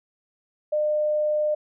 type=tone; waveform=sine; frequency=604 Hz; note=D5; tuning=48 cents sharp; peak=-20 dBFS; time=0.72-1.55 s; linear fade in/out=10 ms; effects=none